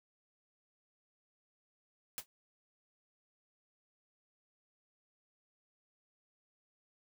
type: noise with exponential decay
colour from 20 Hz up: white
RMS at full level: -36 dBFS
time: 2.18-2.26 s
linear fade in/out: 0 ms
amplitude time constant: 16 ms
effects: none